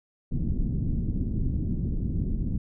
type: low-pass noise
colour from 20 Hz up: pink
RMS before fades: -27 dBFS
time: 0.31-2.58 s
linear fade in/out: 5 ms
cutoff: 260 Hz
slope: 24 dB/octave
effects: none